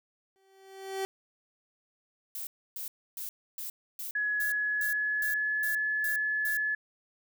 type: tone with exponential growth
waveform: 30% pulse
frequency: 385.8 Hz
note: G4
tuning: 28 cents flat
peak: -26 dBFS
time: 0.36-1.05 s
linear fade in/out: 0 ms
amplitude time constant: 150 ms
type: noise bursts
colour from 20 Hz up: violet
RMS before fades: -38 dBFS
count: 11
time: 2.35-6.57 s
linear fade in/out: 2 ms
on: 120 ms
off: 290 ms
type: tone with pitch glide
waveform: sine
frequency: 1688 to 1715.5 Hz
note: G#6 to A6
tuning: +28 to -44 cents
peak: -27 dBFS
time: 4.15-6.75 s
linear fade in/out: 5 ms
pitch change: +28 cents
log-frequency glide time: 4.43-5.72 s
effects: none